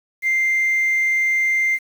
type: tone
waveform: sine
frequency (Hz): 2093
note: C7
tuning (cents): 0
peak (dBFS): -14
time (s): 0.22-1.79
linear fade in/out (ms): 50
effects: tanh soft clip ceiling -13 dBFS + 7-bit